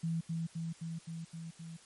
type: tone with echo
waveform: sine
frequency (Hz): 164.81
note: E3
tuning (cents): 0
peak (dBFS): -31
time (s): 0.03-0.21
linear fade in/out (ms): 10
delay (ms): 260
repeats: 6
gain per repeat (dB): -2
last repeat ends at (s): 1.77
effects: white hiss -59 dBFS RMS until 1.85 s + MP3 48 kbps